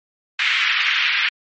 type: band-pass noise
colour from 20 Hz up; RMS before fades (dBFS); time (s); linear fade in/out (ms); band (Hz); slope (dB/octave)
white; -19; 0.39-1.29; 5; 1600 to 2900; 24
effects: MP3 32 kbps